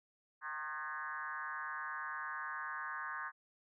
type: tone with frequency modulation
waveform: sine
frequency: 1371 Hz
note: F6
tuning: 32 cents flat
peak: -39 dBFS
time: 0.41-3.32 s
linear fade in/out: 50 ms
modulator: 149 Hz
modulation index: 2.7
effects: none